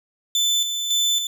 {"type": "tone with tremolo", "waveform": "30% pulse", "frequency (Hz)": 3520, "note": "A7", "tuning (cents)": 0, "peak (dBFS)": -15, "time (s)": [0.35, 1.27], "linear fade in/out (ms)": 2, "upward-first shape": "square", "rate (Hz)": 1.8, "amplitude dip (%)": 50, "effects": []}